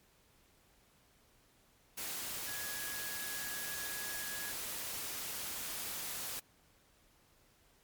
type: tone in noise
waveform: sine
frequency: 1670 Hz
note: G#6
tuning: 9 cents sharp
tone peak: -45 dBFS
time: 2.47-4.52 s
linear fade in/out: 10 ms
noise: white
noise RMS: -41 dBFS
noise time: 1.97-6.4 s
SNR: -7 dB
effects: pink hiss -68 dBFS RMS until 7.83 s + MP3 96 kbps